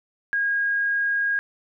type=tone; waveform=sine; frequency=1633 Hz; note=G#6; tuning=30 cents flat; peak=-20 dBFS; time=0.33-1.39 s; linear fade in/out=0 ms; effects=none